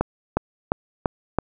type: accelerating click train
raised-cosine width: 1 ms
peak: -5 dBFS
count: 5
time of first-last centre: 0.01-1.386 s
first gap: 360 ms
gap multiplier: 0.97
effects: none